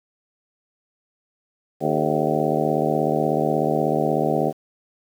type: harmonic tone with a mistuned harmonic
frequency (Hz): 76.4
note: D#2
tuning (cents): -31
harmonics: 2 / 3 / 4 / 5 / 6 / 7 / 8 / 9 / 10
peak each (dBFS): -27 / -27 / -27 / -27 / -27 / -27 / -27 / -27 / -27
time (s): 1.8-4.53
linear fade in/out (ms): 50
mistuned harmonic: 6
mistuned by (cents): -92
effects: 8-bit